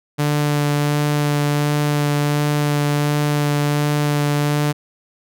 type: tone with vibrato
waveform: sawtooth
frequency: 146.83 Hz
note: D3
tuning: in tune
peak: -12 dBFS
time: 0.18-4.73 s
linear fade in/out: 20 ms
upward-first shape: sine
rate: 1.4 Hz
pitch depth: 11 cents each way
effects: none